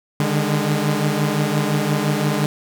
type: tone cluster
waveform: sawtooth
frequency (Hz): 146.1 / 151.9 / 205.1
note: D3 / D#3 / G#3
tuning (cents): -9 / -41 / -21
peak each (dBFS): -18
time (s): 0.2-2.46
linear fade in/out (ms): 0
effects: none